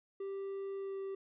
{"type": "tone with pitch glide", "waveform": "triangle", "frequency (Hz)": [392, 389.1], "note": ["G4", "G4"], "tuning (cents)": [0, -13], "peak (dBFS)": -36, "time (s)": [0.2, 1.15], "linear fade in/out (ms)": 5, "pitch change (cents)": -13, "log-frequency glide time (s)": [0.77, 0.99], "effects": ["resampled to 8000 Hz"]}